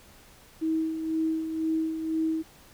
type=tone with tremolo; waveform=sine; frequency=320 Hz; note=D#4; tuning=49 cents sharp; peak=-23 dBFS; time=0.61-2.43 s; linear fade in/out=20 ms; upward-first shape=sine; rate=2 Hz; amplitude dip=55%; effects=pink hiss -54 dBFS RMS until 2.73 s